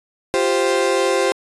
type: chord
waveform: 35% pulse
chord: F suspended second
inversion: none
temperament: equal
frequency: 349.2 / 392 / 523.3 Hz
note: F4 / G4 / C5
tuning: 0 / 0 / 0 cents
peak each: -21 / -18 / -17 dBFS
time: 0.34-1.32 s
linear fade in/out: 0 ms
effects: resampled to 24000 Hz